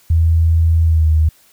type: tone with pitch glide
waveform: sine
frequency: 82 to 78.52 Hz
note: E2 to D#2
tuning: -9 to +16 cents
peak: -9 dBFS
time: 0.1-1.29 s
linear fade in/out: 5 ms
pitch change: -75 cents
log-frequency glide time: 0.84-1.07 s
effects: white hiss -51 dBFS RMS until 1.52 s